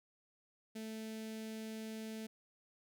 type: tone with notch filter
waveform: sawtooth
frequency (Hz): 220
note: A3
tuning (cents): 0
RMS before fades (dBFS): -45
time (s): 0.75-2.27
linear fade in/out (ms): 10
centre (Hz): 1100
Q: 0.87
effects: none